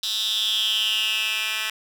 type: tone with high-pass filter sweep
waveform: 10% pulse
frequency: 217.9 Hz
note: A3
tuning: 17 cents flat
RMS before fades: -24 dBFS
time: 0.03-1.7 s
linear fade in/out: 2 ms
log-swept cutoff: 4000 to 2200 Hz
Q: 7.1
effects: none